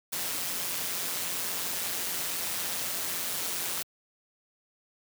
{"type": "noise with amplitude modulation", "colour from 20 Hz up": "white", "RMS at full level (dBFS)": -30, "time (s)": [0.12, 3.83], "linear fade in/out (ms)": 10, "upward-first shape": "sine", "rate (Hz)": 177, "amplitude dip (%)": 55, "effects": ["high-pass 100 Hz 12 dB/octave"]}